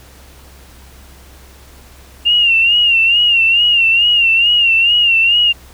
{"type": "tone with vibrato", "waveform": "sine", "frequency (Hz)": 2786, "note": "F7", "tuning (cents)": -5, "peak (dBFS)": -8, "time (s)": [2.25, 5.53], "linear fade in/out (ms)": 20, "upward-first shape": "sine", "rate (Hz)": 2.3, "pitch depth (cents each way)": 75, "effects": ["added 66 Hz sine -40 dBFS peak until 5.73 s", "pink hiss -43 dBFS RMS until 5.73 s"]}